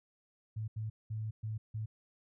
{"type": "tone bursts at uneven times", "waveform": "sine", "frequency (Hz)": 109.1, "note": "A2", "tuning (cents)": -14, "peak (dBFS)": -35, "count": 5, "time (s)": [[0.56, 0.68], [0.76, 0.9], [1.1, 1.31], [1.43, 1.58], [1.74, 1.86]], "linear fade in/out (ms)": 10, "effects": []}